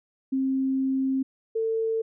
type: tone pair in turn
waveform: sine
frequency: 265.9 / 448 Hz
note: C4 / A4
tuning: +28 / +31 cents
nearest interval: major sixth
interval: 903 cents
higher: second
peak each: -22 / -23 dBFS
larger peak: first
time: 0.32-1.23 / 1.55-2.02 s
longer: first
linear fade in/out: 10 ms
effects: none